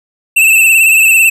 square tone with vibrato, 2647 Hz, E7, 7 cents sharp, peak -5 dBFS, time 0.36-1.3 s, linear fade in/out 10 ms, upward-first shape sine, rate 18 Hz, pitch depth 52 cents each way, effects none

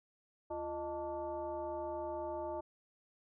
sine tone with frequency modulation, 616 Hz, D#5, 17 cents flat, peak -37 dBFS, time 0.5-2.61 s, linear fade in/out 10 ms, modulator 270 Hz, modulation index 1.2, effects none

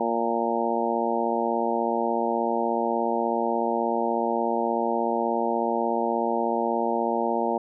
harmonic tone with a mistuned harmonic, 116.54 Hz, A#2, in tune, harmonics 2 / 3 / 4 / 5 / 6 / 7 / 8, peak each -30 / -30 / -30 / -30 / -30 / -30 / -30 dBFS, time 0-7.58 s, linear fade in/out 5 ms, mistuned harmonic 8, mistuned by -27 cents, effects none

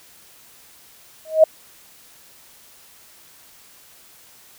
sine tone with exponential growth, 632 Hz, D#5, 27 cents sharp, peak -4 dBFS, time 1.25-1.44 s, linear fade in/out 5 ms, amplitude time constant 41 ms, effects white hiss -49 dBFS RMS until 4.58 s

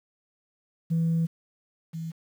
sine tone pair in turn, 164.81 / 163.11 Hz, E3 / E3, 0 / -18 cents, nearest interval unison, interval 18 cents, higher first, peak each -20 / -31 dBFS, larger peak first, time 0.9-1.27 / 1.93-2.12 s, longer first, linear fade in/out 20 ms, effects tanh soft clip ceiling -19 dBFS + 9-bit

